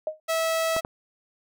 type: tone with exponential decay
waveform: sine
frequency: 622.3 Hz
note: D#5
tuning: in tune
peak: -21 dBFS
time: 0.07-0.2 s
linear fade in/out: 2 ms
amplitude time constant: 27 ms
type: tone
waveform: sawtooth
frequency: 651 Hz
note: E5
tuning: 22 cents flat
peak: -19 dBFS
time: 0.28-0.81 s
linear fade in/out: 20 ms
type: clicks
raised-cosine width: 1 ms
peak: -17 dBFS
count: 2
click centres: 0.765 / 0.849 s
effects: none